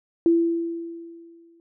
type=tone with exponential decay; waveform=sine; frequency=335.5 Hz; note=E4; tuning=31 cents sharp; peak=-13 dBFS; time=0.26-1.6 s; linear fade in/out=1 ms; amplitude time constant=290 ms; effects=none